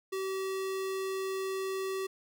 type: tone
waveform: square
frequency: 383 Hz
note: G4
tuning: 40 cents flat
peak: -33 dBFS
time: 0.12-2.07 s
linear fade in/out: 10 ms
effects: none